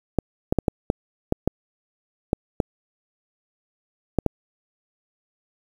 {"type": "clicks", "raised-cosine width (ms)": 2, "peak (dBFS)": -5, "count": 11, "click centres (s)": [0.187, 0.525, 0.587, 0.682, 0.901, 1.324, 1.476, 2.331, 2.602, 4.187, 4.263], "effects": ["7-bit"]}